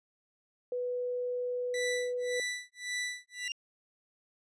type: tone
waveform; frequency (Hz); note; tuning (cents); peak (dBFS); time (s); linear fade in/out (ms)
sine; 493.9; B4; 0; -31; 0.72-2.4; 2
type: tone with tremolo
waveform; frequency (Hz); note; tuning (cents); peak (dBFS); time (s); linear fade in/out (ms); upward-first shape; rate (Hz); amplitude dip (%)
sawtooth; 1975.5; B6; 0; -28; 1.74-3.48; 2; sine; 1.8; 100
type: tone with exponential growth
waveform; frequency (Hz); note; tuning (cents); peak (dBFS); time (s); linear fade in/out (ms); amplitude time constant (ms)
35% pulse; 2799; F7; +3; -29; 3.34-3.52; 1; 39
effects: resampled to 22050 Hz

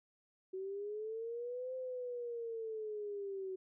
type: linear two-way sweep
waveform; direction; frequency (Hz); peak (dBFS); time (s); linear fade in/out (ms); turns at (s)
sine; up then down; 373.2 to 518 to 373.2; -39; 0.53-3.56; 10; 1.75
effects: none

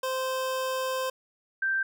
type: tone pair in turn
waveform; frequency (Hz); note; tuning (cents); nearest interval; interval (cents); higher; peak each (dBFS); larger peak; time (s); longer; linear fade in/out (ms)
25% pulse / sine; 520 / 1567.3; C5 / G6; -11 / -1; octave + perfect fifth; 1910; second; -24; neither; 0.03-1.1 / 1.62-1.83; first; 5
effects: none

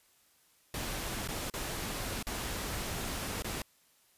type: noise with dropouts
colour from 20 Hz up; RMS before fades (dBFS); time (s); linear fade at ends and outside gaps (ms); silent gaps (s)
pink; -37; 0.74-3.62; 2; 1.276-1.286 / 1.5-1.538 / 2.227-2.268 / 3.423-3.444
effects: white hiss -67 dBFS RMS until 4.17 s + resampled to 32000 Hz

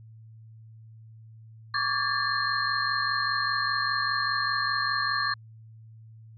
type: tone cluster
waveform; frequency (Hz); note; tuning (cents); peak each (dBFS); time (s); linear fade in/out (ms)
sine; 1125 / 1170 / 1630 / 1764 / 4197; C#6 / D6 / G#6 / A6 / C8; +25 / -7 / -33 / +4 / +5; -31; 1.74-5.34; 5
effects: added 111 Hz sine -46 dBFS peak until 6.37 s

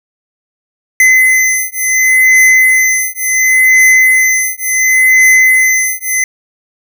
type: beating tone pair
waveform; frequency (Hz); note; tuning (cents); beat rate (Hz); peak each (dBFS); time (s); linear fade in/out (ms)
square; 2040 / 2040.7; C7 / C7; -44 / -44; 0.7; -10; 1-6.24; 2
effects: none

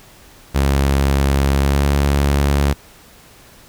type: tone with pitch glide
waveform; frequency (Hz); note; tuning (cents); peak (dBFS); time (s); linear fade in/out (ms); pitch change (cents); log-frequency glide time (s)
sawtooth; 69 to 70.69; C#2 to C#2; -7 to +34; -9; 0.54-2.74; 20; +41; 1.59-1.86
effects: pink hiss -45 dBFS RMS until 3.68 s

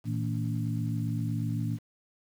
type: harmonic tone with a mistuned harmonic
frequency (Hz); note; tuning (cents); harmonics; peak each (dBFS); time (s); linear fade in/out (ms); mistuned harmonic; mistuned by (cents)
57.2; A#1; -32; 2 / 3 / 4 / 5; -30 / -34 / -36 / -38; 0.04-1.79; 50; 3; -99
effects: 9-bit

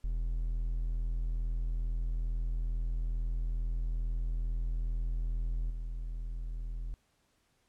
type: tone with level steps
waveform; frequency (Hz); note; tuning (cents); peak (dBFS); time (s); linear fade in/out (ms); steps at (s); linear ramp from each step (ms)
triangle; 41.15; E1; -2; -28 / -33; 0.04-6.94; 0; 5.7; 5
effects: pink hiss -73 dBFS RMS until 7.68 s + low-pass 11000 Hz 12 dB/octave

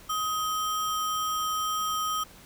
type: tone with sample-and-hold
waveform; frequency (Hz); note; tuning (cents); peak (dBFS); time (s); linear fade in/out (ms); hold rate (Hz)
sine; 1259; D#6; +20; -26; 0.09-2.24; 10; 4410
effects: pink hiss -51 dBFS RMS until 2.45 s

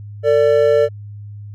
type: tone pair together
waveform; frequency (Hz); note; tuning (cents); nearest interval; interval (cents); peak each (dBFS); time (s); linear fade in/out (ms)
triangle; 450 / 583.1; A4 / D5; +39 / -13; major third; 448; -11; 0.23-0.89; 50
effects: added 103 Hz sine -30 dBFS peak until 1.54 s

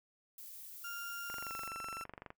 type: noise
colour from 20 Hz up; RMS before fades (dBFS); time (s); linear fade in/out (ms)
violet; -50; 0.38-1.68; 2
type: tone with pitch glide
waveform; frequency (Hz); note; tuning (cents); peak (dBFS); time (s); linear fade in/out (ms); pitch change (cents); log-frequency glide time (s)
35% pulse; 1396.9 to 1341.5; F6 to E6; 0 to +30; -40; 0.84-2.04; 5; -70; 1.39-1.53
type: click train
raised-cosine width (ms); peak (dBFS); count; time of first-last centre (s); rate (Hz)
0.5; -31; 25; 1.3-2.304; 23.9
effects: noise-tail reverb RT60 0.1 s tail -20 dB re dry

